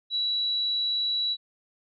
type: tone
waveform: sine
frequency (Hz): 3921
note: B7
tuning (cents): -13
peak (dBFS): -24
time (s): 0.1-1.37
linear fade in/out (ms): 50
effects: none